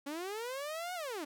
sawtooth linear two-way sweep, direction up then down, 272.9 to 740 to 272.9 Hz, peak -34 dBFS, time 0.06-1.25 s, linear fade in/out 10 ms, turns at 0.94 s, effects none

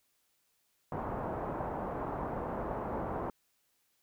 white low-pass noise, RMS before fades -37 dBFS, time 0.92-3.3 s, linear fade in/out 2 ms, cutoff 1000 Hz, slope 24 dB/octave, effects white hiss -75 dBFS RMS until 4.02 s

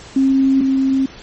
sine tone pair in turn, 268.3 / 267.3 Hz, C4 / C4, +44 / +37 cents, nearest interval unison, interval 7 cents, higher first, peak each -10 / -12 dBFS, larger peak first, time 0.16-0.61 / 0.61-1.06 s, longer neither, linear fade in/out 5 ms, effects pink hiss -38 dBFS RMS until 1.22 s + MP3 32 kbps

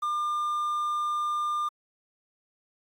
triangle tone with quantisation, 1200 Hz, D6, 37 cents sharp, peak -24 dBFS, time 0.02-1.69 s, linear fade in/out 10 ms, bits 9, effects AAC 64 kbps

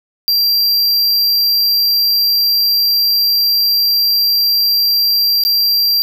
square tone with dropouts, 4734 Hz, D8, 13 cents sharp, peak -11 dBFS, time 0.28-6.02 s, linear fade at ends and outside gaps 0 ms, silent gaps 5.437-5.45 s, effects none

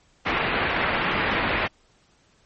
white low-pass noise, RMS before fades -24 dBFS, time 0.25-1.68 s, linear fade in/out 20 ms, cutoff 2500 Hz, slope 24 dB/octave, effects pink hiss -61 dBFS RMS until 2.45 s + MP3 32 kbps

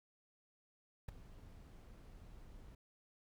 brown noise with ADSR envelope, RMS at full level -39 dBFS, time 1.08-2.75 s, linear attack 8 ms, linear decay 8 ms, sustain -17 dB, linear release 3 ms, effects none

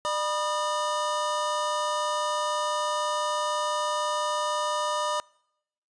square tone cluster, 600 / 978 / 1224 Hz, D5 / B5 / D#6, +37 / -17 / -29 cents, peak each -31 dBFS, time 0.05-5.2 s, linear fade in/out 0 ms, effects noise-tail reverb RT60 0.8 s tail -26 dB re dry + resampled to 22050 Hz

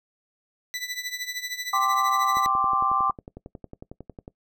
20% pulse tone with tremolo, 1984 Hz, B6, 7 cents sharp, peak -22 dBFS, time 0.74-2.46 s, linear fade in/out 0 ms, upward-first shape triangle, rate 13 Hz, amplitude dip 85%
sine chord, G suspended fourth, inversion none, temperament equal, 784 / 1046.5 / 1174.7 Hz, G5 / C6 / D6, 0 / 0 / 0 cents, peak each -28 / -26 / -22 dBFS, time 1.73-3.11 s, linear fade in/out 5 ms
click train, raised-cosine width 2 ms, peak -25 dBFS, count 22, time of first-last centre 2.37-4.279 s, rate 11 Hz
effects noise-tail reverb RT60 0.1 s tail -21 dB re dry

